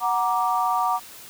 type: chord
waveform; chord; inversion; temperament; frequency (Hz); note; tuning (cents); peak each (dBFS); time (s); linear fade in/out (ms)
sine; Gb augmented; none; equal with one note detuned; 740 / 939.9 / 1174.7; Gb5 / Bb5 / D6; 0 / +14 / 0; -24; 0-1; 50
effects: white hiss -43 dBFS RMS until 1.29 s + high-pass 60 Hz 12 dB/octave